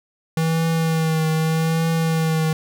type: tone with vibrato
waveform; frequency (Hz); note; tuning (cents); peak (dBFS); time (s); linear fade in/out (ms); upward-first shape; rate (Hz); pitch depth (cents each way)
square; 161.2; E3; -38; -18; 0.37-2.53; 2; triangle; 0.82; 33
effects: none